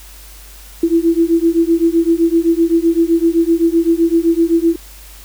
sine beating tone pair, 329.6 / 337.4 Hz, E4 / E4, 0 / +40 cents, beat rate 7.8 Hz, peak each -13 dBFS, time 0.83-4.76 s, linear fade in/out 5 ms, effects added 50 Hz sine -37 dBFS peak until 5.24 s + white hiss -40 dBFS RMS until 5.24 s

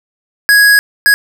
square tone bursts at uneven times, 1662 Hz, G#6, 1 cent sharp, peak -5 dBFS, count 2, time 0.49-0.79 / 1.06-1.14 s, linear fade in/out 0 ms, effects none

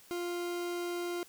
40% pulse tone, 349.7 Hz, F4, 2 cents sharp, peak -33 dBFS, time 0.11-1.23 s, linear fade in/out 0 ms, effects white hiss -58 dBFS RMS until 1.28 s

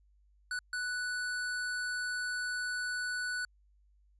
square tone bursts at uneven times, 1483 Hz, F#6, 4 cents sharp, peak -34 dBFS, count 2, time 0.51-0.59 / 0.73-3.45 s, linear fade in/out 2 ms, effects added 50 Hz sine -63 dBFS peak until 4.19 s + resampled to 24000 Hz

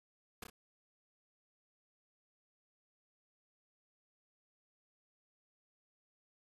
pink noise with echo, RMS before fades -45 dBFS, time 0.42-0.44 s, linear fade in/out 5 ms, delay 30 ms, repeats 2, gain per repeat -5 dB, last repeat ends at 0.5 s, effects resampled to 32000 Hz

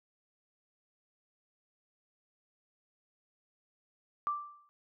sine tone with exponential decay, 1174.7 Hz, D6, in tune, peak -27 dBFS, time 4.27-4.69 s, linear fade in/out 0 ms, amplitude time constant 91 ms, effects none

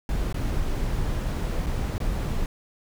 brown noise with dropouts, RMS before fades -26 dBFS, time 0.09-2.46 s, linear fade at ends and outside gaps 1 ms, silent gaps 0.327-0.343 / 1.662-1.667 / 1.981-2.002 s, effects none

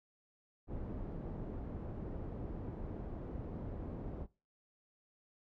pink low-pass noise, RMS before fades -43 dBFS, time 0.67-4.27 s, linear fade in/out 50 ms, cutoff 500 Hz, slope 12 dB/octave, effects noise-tail reverb RT60 0.3 s tail -20 dB re dry

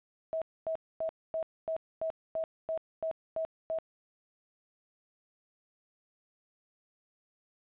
sine tone bursts, 645 Hz, E5, 38 cents flat, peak -30 dBFS, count 11, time 0.33-3.787 s, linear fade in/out 0 ms, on 87 ms, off 250 ms, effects resampled to 8000 Hz + 12-bit

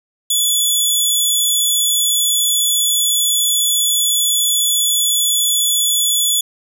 15% pulse tone, 3431 Hz, A7, 44 cents flat, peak -6 dBFS, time 0.3-6.41 s, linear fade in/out 5 ms, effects none

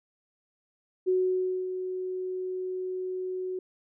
sine tone with ADSR envelope, 370 Hz, F#4, in tune, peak -21 dBFS, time 1.06-3.59 s, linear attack 26 ms, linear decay 580 ms, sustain -9 dB, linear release 3 ms, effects none

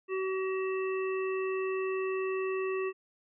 harmonic tone, 379.3 Hz, F#4, 43 cents sharp, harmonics 1 / 3 / 5 / 7, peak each -30 / -40 / -44 / -42 dBFS, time 0.08-2.93 s, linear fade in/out 50 ms, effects none

